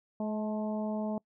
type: harmonic tone with a mistuned harmonic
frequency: 213.7 Hz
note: G#3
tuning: 50 cents sharp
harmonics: 1 / 2 / 3 / 4 / 5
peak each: -32 / -42 / -37 / -43 / -51 dBFS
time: 0.2-1.18 s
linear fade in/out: 2 ms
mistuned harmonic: 4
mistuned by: +27 cents
effects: noise-tail reverb RT60 0.1 s tail -26 dB re dry